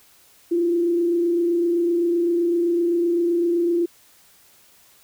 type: tone with frequency modulation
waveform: sine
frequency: 343.4 Hz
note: F4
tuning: 29 cents flat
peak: -17 dBFS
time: 0.51-3.86 s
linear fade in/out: 10 ms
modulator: 27.8 Hz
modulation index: 0.33
effects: white hiss -54 dBFS RMS until 5.03 s